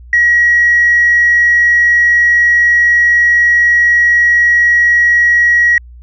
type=tone; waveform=sine; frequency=1908 Hz; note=A#6; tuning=40 cents sharp; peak=-5 dBFS; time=0.13-5.78 s; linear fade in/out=2 ms; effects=tanh soft clip ceiling -1 dBFS + added 60 Hz sine -32 dBFS peak until 6.02 s